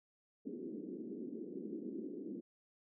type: band-pass noise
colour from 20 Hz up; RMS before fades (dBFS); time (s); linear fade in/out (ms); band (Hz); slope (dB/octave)
white; -45; 0.45-2.41; 10; 200 to 390; 48
effects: none